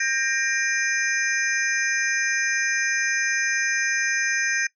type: tone cluster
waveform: sine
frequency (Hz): 1595 / 1864 / 2387 / 5150 / 6240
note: G6 / A#6 / D7 / E8 / G8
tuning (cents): +30 / -1 / +28 / -41 / -9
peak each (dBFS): -26 / -26 / -28 / -34 / -30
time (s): 0-4.67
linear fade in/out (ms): 5
effects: noise-tail reverb RT60 0.1 s tail -20 dB re dry